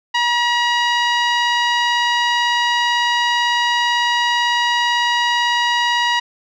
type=tone with low-pass filter; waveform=10% pulse; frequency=958 Hz; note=A#5; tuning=47 cents sharp; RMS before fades=-17 dBFS; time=0.14-6.2 s; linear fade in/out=10 ms; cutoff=3300 Hz; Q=0.64; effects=none